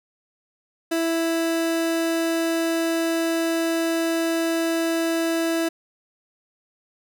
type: tone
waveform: 30% pulse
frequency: 330 Hz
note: E4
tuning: 2 cents sharp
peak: -18 dBFS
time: 0.91-5.69 s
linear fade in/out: 10 ms
effects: none